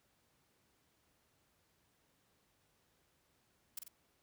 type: noise with echo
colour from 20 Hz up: blue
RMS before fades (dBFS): -42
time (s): 3.77-3.79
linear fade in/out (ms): 5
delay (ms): 46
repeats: 2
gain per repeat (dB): -5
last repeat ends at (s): 3.882
effects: pink hiss -75 dBFS RMS until 4.22 s + high-pass 60 Hz 12 dB/octave